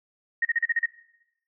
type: tone bursts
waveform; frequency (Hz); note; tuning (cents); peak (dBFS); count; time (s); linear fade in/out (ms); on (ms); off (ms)
sine; 1864.7; A#6; 0; -20; 7; 0.42-0.859; 5; 31; 37
effects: noise-tail reverb RT60 0.8 s tail -17 dB re dry